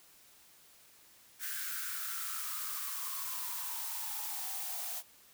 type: noise with high-pass filter sweep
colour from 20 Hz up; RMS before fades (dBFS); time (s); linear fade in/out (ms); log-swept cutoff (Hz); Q
blue; -39; 1.39-5.03; 50; 1600 to 700; 8.2
effects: white hiss -61 dBFS RMS until 5.33 s